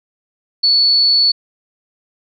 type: tone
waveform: sine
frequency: 4435 Hz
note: C#8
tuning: in tune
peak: -9 dBFS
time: 0.63-1.32 s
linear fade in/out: 10 ms
effects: none

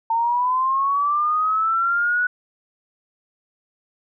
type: linear sweep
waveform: sine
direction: up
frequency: 902 to 1480 Hz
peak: -17 dBFS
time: 0.1-2.27 s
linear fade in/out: 5 ms
effects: none

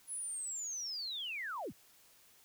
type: linear sweep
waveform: sine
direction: down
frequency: 10440 to 39.57 Hz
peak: -38 dBFS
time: 0.07-1.73 s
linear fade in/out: 50 ms
effects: white hiss -64 dBFS RMS until 2.44 s

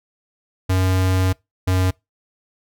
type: tone pair in turn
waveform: square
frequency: 93.3 / 92.71 Hz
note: F#2 / F#2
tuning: +15 / +4 cents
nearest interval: unison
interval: 11 cents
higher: first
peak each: -16 dBFS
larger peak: neither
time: 0.69-1.33 / 1.67-1.91 s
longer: first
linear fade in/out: 10 ms
effects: noise-tail reverb RT60 0.2 s tail -24 dB re dry

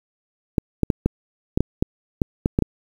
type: clicks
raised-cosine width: 3 ms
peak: -4 dBFS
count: 11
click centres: 0.582 / 0.833 / 0.902 / 1.06 / 1.575 / 1.606 / 1.825 / 2.218 / 2.459 / 2.589 / 2.623 s
effects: 7-bit

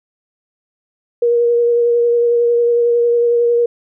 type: tone with vibrato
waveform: sine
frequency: 474.1 Hz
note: A#4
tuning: 29 cents sharp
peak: -10 dBFS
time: 1.22-3.66 s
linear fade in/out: 5 ms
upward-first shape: sine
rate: 11 Hz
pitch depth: 14 cents each way
effects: none

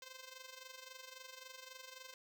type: tone with amplitude modulation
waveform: 5% pulse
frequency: 519 Hz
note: C5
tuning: 14 cents flat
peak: -37 dBFS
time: 0.02-2.14 s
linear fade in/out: 2 ms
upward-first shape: sine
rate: 23.7 Hz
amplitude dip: 70%
effects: none

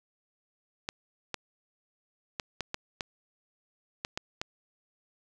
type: clicks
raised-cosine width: 0.2 ms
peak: -15 dBFS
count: 9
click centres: 0.889 / 1.343 / 2.398 / 2.607 / 2.744 / 3.008 / 4.049 / 4.175 / 4.415 s
effects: none

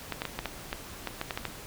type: clicks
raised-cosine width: 0.3 ms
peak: -15 dBFS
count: 11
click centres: 0.123 / 0.219 / 0.253 / 0.39 / 0.457 / 0.729 / 1.073 / 1.214 / 1.308 / 1.375 / 1.453 s
effects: pink hiss -44 dBFS RMS until 1.66 s

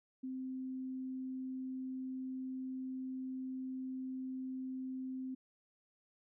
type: tone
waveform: sine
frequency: 259.9 Hz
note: C4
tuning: 11 cents flat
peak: -39 dBFS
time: 0.23-5.35 s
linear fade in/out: 10 ms
effects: none

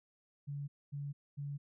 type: tone bursts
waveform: sine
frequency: 142.7 Hz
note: D3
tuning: 49 cents flat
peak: -38 dBFS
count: 3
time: 0.47-1.58 s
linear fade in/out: 20 ms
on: 210 ms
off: 240 ms
effects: none

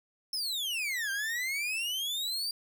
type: exponential two-way sweep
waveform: 40% pulse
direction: down then up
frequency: 5360 to 1568 to 4764 Hz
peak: -30 dBFS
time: 0.33-2.51 s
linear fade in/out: 2 ms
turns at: 1.11 s
effects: none

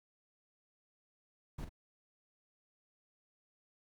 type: noise with echo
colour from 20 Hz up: brown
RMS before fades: -41 dBFS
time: 1.58-1.65 s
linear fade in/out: 10 ms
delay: 44 ms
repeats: 1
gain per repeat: -8 dB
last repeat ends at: 1.694 s
effects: none

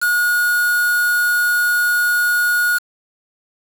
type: tone with quantisation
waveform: triangle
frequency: 1445 Hz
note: F#6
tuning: 41 cents flat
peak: -12 dBFS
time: 0.01-2.79 s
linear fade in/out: 20 ms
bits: 4
effects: none

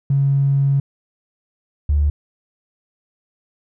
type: tone pair in turn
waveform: triangle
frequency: 138.59 / 73.25 Hz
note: C#3 / D2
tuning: 0 / -4 cents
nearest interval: major seventh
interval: 1104 cents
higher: first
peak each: -9 dBFS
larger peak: neither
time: 0.1-0.8 / 1.89-2.1 s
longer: first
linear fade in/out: 5 ms
effects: tanh soft clip ceiling -11 dBFS

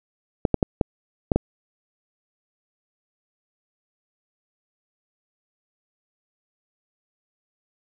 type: clicks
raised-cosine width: 2 ms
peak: -4 dBFS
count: 6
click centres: 0.452 / 0.543 / 0.628 / 0.812 / 1.318 / 1.36 s
effects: none

